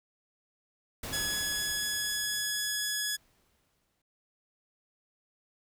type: noise with exponential decay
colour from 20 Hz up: pink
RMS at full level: -38 dBFS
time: 1.03-4.02 s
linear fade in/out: 5 ms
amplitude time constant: 650 ms
type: tone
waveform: 10% pulse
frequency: 1687 Hz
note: G#6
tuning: 27 cents sharp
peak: -21 dBFS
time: 1.12-3.17 s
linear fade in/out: 20 ms
effects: none